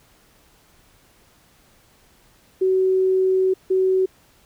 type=tone pair in turn; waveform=sine; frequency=376.3 / 376.3 Hz; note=F#4 / F#4; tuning=+29 / +29 cents; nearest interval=unison; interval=0 cents; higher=neither; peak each=-15 dBFS; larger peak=neither; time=2.61-3.54 / 3.7-4.06 s; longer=first; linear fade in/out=10 ms; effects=pink hiss -56 dBFS RMS until 4.45 s